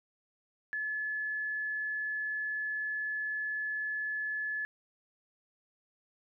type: tone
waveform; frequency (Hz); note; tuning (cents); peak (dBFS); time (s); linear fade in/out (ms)
sine; 1718; A6; -42; -32; 0.73-4.65; 0
effects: none